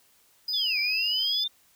triangle tone, 4978 Hz, D#8, in tune, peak -26 dBFS, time 0.48-1.44 s, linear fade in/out 5 ms
sine linear two-way sweep, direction down then up, 3629 to 2295 to 3629 Hz, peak -26 dBFS, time 0.53-1.48 s, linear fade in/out 10 ms, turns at 0.79 s
effects white hiss -62 dBFS RMS until 1.75 s

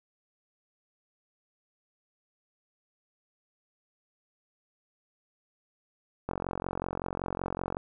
click train, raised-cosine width 1 ms, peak -18 dBFS, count 68, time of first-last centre 6.29-7.769 s, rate 45.3 Hz, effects none

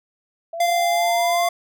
sine exponential sweep, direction up, 659.3 to 1108.7 Hz, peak -27 dBFS, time 0.53-1.49 s, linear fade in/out 5 ms
square tone, 692 Hz, F5, 16 cents flat, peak -18 dBFS, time 0.6-1.49 s, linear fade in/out 5 ms
effects none

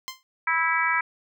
10% pulse tone with exponential decay, 1044 Hz, C6, 4 cents flat, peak -20 dBFS, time 0.08-0.23 s, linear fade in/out 0 ms, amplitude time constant 31 ms
harmonic tone, 327.5 Hz, E4, 11 cents flat, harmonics 3 / 4 / 5 / 6 / 7, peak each -27 / -27 / -27 / -27 / -27 dBFS, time 0.47-1.01 s, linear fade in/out 5 ms
effects none

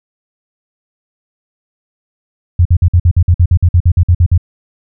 sine tone bursts, 87.31 Hz, F2, in tune, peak -4 dBFS, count 16, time 2.59-4.378 s, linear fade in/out 5 ms, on 63 ms, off 52 ms, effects none

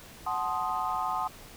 sine chord, F# diminished seventh, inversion none, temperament equal with one note detuned, 740 / 870.9 / 1046.5 / 1244.5 Hz, F#5 / A5 / C6 / Eb6, 0 / -18 / 0 / 0 cents, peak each -33 dBFS, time 0.26-1.28 s, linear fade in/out 10 ms, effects tanh soft clip ceiling -17 dBFS + pink hiss -49 dBFS RMS until 1.56 s

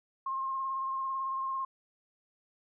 sine tone with vibrato, 1067 Hz, C6, 34 cents sharp, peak -31 dBFS, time 0.26-1.65 s, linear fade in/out 5 ms, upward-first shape sine, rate 18 Hz, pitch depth 20 cents each way, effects none

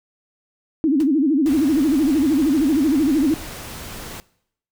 sine tone with vibrato, 291.9 Hz, D4, 10 cents flat, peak -14 dBFS, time 0.84-3.34 s, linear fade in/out 0 ms, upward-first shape sine, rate 13 Hz, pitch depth 200 cents each way
pink noise with exponential decay, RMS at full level -33 dBFS, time 1-1.1 s, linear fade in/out 2 ms, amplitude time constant 21 ms
pink noise, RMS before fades -34 dBFS, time 1.46-4.2 s, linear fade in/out 0 ms
effects noise-tail reverb RT60 0.7 s tail -21 dB re dry

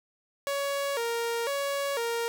sawtooth tone with vibrato, 511 Hz, C5, 41 cents flat, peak -24 dBFS, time 0.47-2.28 s, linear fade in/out 0 ms, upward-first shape square, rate 1 Hz, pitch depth 160 cents each way, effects 9-bit

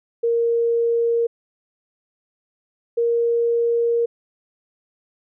sine tone pair in turn, 466.2 / 468.3 Hz, A#4 / A#4, 0 / +8 cents, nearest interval unison, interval 8 cents, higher second, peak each -16 dBFS, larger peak neither, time 0.23-1.27 / 2.97-4.06 s, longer second, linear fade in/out 10 ms, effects none

